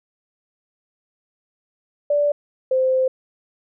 sine tone pair in turn, 583 / 519.4 Hz, D5 / C5, -13 / -13 cents, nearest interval major second, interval 200 cents, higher first, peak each -15 dBFS, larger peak neither, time 2.1-2.32 / 2.71-3.08 s, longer second, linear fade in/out 5 ms, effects none

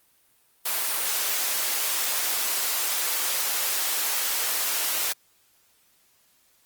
white high-pass noise, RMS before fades -26 dBFS, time 0.65-5.13 s, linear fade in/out 10 ms, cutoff 510 Hz, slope 12 dB/octave, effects white hiss -63 dBFS RMS until 6.65 s + Opus 32 kbps

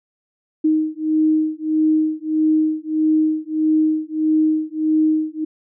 sine beating tone pair, 311.1 / 312.7 Hz, D#4 / D#4, 0 / +9 cents, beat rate 1.6 Hz, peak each -18 dBFS, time 0.64-5.45 s, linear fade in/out 10 ms, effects none

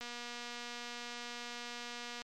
click train, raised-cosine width 0.2 ms, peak -27 dBFS, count 531, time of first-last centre 0.01-2.218 s, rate 240 Hz, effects MP3 96 kbps

